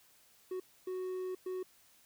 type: tone bursts at uneven times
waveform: triangle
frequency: 370 Hz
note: F#4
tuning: in tune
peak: -34 dBFS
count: 3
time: 0.51-0.6 / 0.87-1.35 / 1.46-1.63 s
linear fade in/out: 5 ms
effects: white hiss -65 dBFS RMS until 2.05 s